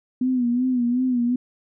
sine tone with vibrato, 247.9 Hz, B3, 7 cents sharp, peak -18 dBFS, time 0.21-1.36 s, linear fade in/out 5 ms, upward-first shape sine, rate 2.7 Hz, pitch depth 72 cents each way, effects none

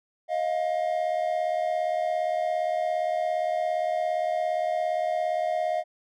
triangle tone pair together, 630 / 707.4 Hz, D#5 / F5, +21 / +22 cents, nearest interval major second, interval 201 cents, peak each -25 dBFS, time 0.28-5.84 s, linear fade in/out 50 ms, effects none

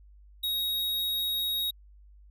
square tone, 3779 Hz, A#7, 23 cents sharp, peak -28 dBFS, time 0.43-1.71 s, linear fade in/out 10 ms, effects added 50 Hz sine -51 dBFS peak until 2.3 s

